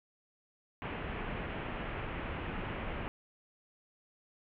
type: low-pass noise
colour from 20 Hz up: pink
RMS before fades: -39 dBFS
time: 0.82-3.08 s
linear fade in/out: 0 ms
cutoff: 2900 Hz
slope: 48 dB/octave
effects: none